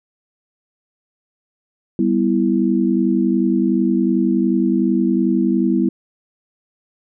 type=chord; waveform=sine; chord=E minor; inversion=first; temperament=equal; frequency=196 / 246.9 / 329.6 Hz; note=G3 / B3 / E4; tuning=0 / 0 / 0 cents; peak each=-18 dBFS; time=1.99-5.89 s; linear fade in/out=2 ms; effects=none